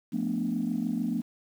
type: chord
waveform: sine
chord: B half-diminished seventh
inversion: second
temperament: equal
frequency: 174.61 / 220 / 246.9 / 293.7 Hz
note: F3 / A3 / B3 / D4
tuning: 0 / 0 / 0 / 0 cents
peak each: -34 / -30 / -30 / -34 dBFS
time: 0.12-1.22 s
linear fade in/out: 20 ms
effects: tanh soft clip ceiling -19 dBFS + 9-bit